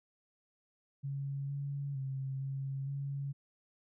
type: tone with pitch steps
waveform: sine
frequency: 138.9 / 140.9 / 134.3 / 136.1 / 139.5 Hz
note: C#3 / C#3 / C3 / C#3 / C#3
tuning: +4 / +29 / +46 / -31 / +11 cents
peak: -35 dBFS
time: 1.03-3.33 s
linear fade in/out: 20 ms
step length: 460 ms
effects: none